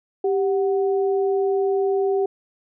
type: tone pair together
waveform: sine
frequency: 392 / 740 Hz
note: G4 / F#5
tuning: 0 / 0 cents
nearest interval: major seventh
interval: 1100 cents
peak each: -18 / -28 dBFS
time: 0.24-2.26 s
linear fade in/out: 5 ms
effects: none